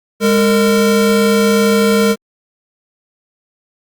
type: tone pair together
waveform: square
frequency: 204.9 / 457.2 Hz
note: G#3 / A#4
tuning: -23 / -34 cents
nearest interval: octave + major second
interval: 1389 cents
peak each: -13 dBFS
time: 0.2-2.16 s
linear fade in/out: 50 ms
effects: Opus 48 kbps